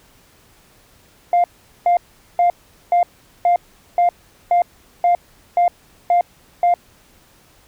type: tone bursts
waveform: sine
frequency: 701 Hz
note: F5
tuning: 6 cents sharp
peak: -9 dBFS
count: 11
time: 1.33-6.74 s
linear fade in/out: 2 ms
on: 110 ms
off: 420 ms
effects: tanh soft clip ceiling -9 dBFS + pink hiss -52 dBFS RMS until 7.67 s